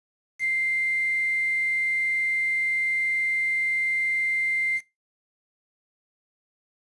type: tone with quantisation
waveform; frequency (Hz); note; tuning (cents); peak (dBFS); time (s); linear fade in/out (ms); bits
sine; 2093; C7; 0; -22; 0.39-4.81; 50; 7
effects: noise-tail reverb RT60 0.2 s tail -18 dB re dry + resampled to 24000 Hz